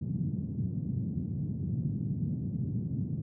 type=band-pass noise; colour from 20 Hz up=white; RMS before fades=-33 dBFS; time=0.01-3.22 s; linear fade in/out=10 ms; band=100 to 190 Hz; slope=24 dB/octave; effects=none